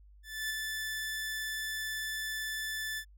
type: tone with ADSR envelope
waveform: sawtooth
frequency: 1751 Hz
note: A6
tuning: 9 cents flat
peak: -28 dBFS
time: 0.23-3.05 s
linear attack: 270 ms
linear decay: 13 ms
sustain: -3 dB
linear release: 73 ms
effects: added 50 Hz sine -54 dBFS peak until 3.17 s